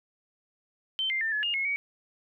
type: tone with pitch steps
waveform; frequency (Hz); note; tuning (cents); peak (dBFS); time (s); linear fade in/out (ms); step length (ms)
sine; 3098 / 2100 / 1794 / 1707 / 2836 / 2172 / 2251; G7 / C7 / A6 / G#6 / F7 / C#7 / C#7; -21 / +6 / +33 / +47 / +26 / -36 / +26; -26; 0.99-1.76; 0; 110
effects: none